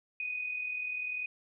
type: tone with amplitude modulation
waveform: sine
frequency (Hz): 2489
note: D#7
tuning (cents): 0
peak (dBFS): -31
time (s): 0.2-1.26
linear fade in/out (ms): 2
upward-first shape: sine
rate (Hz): 40.3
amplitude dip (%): 50
effects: none